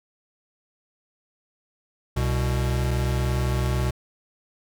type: tone pair together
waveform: square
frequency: 65.3 / 123.27 Hz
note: C2 / B2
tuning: -3 / -3 cents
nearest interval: major seventh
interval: 1100 cents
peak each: -25 dBFS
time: 2.16-3.91 s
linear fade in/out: 10 ms
effects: none